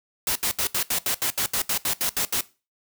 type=noise bursts; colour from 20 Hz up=white; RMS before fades=-24 dBFS; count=14; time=0.27-2.409 s; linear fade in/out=2 ms; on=85 ms; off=73 ms; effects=noise-tail reverb RT60 0.3 s tail -19 dB re dry